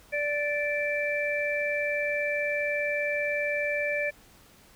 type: harmonic tone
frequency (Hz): 585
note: D5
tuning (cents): -7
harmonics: 1 / 3 / 4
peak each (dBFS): -29 / -32 / -30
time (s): 0.12-4.11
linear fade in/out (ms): 20
effects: pink hiss -56 dBFS RMS until 4.75 s